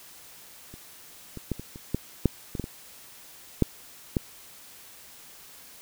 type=clicks; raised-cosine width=3 ms; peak=-30 / -24 / -14 / -24 / -28 / -12 / -6 / -20 / -16 / -21 / -6 / -10 dBFS; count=12; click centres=0.74 / 1.373 / 1.517 / 1.596 / 1.759 / 1.946 / 2.257 / 2.552 / 2.597 / 2.641 / 3.623 / 4.168 s; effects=white hiss -49 dBFS RMS until 5.81 s